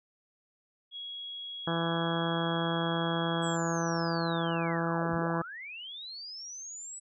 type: tone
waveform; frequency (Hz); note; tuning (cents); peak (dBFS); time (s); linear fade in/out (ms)
sine; 3322; G#7; 0; -38; 0.91-3.57; 50
type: harmonic tone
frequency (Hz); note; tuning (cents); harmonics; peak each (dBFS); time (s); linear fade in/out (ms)
167; E3; +23; 1 / 2 / 3 / 4 / 5 / 6 / 7 / 8 / 9 / 10; -32 / -35 / -37 / -38 / -39 / -40 / -40 / -41 / -42 / -42; 1.67-5.42; 5
type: linear two-way sweep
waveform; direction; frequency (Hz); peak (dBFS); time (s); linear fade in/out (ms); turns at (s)
sine; down then up; 7950 to 52.3 to 7950; -40; 3.42-7; 20; 5.14
effects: none

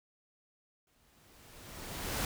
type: noise with exponential growth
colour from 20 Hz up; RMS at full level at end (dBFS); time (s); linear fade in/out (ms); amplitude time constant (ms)
pink; -33; 0.87-2.25; 2; 300
effects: none

